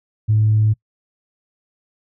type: tone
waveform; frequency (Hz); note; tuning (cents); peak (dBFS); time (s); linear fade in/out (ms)
sine; 107.8; A2; -35; -11; 0.28-0.74; 20
effects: noise-tail reverb RT60 0.1 s tail -24 dB re dry + tanh soft clip ceiling -7 dBFS